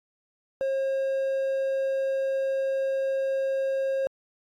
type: tone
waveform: triangle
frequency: 538 Hz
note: C5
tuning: 48 cents sharp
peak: -22 dBFS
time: 0.61-4.07 s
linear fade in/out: 0 ms
effects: AAC 48 kbps